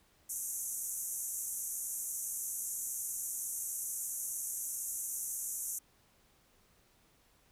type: band-pass noise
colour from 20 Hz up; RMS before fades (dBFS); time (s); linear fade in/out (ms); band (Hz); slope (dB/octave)
white; -39; 0.29-5.79; 10; 6000 to 13000; 96
effects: pink hiss -68 dBFS RMS until 7.51 s